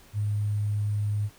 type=tone with sample-and-hold; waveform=sine; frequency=103.9 Hz; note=G#2; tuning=1 cent sharp; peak=-24 dBFS; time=0.13-1.3 s; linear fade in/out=50 ms; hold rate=8820 Hz; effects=pink hiss -55 dBFS RMS until 1.38 s